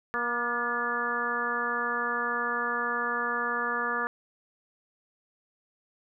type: harmonic tone with a mistuned harmonic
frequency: 238.2 Hz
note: A#3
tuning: 38 cents sharp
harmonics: 1 / 2 / 3 / 4 / 5 / 6 / 7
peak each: -40 / -36 / -40 / -37 / -31 / -34 / -32 dBFS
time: 0.14-4.07 s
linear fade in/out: 0 ms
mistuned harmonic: 7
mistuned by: +45 cents
effects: none